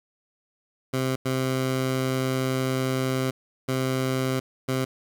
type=tone bursts at uneven times; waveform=15% pulse; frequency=130.81 Hz; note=C3; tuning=in tune; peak=-17 dBFS; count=4; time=0.93-1.16 / 1.25-3.31 / 3.68-4.4 / 4.68-4.85 s; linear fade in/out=10 ms; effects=none